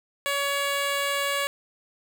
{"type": "tone", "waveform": "10% pulse", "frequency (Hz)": 563, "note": "C#5", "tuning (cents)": 27, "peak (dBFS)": -16, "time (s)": [0.26, 1.47], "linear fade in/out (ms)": 0, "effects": []}